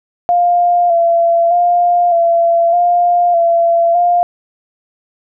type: tone with vibrato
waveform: sine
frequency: 690 Hz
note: F5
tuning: 21 cents flat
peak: -8 dBFS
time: 0.29-4.23 s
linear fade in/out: 0 ms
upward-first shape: square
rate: 0.82 Hz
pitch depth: 31 cents each way
effects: none